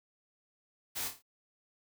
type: noise with echo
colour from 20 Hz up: white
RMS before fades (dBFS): -37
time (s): 0.95-1.09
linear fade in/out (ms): 20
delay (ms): 27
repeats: 5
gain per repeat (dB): -6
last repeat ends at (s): 1.225
effects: none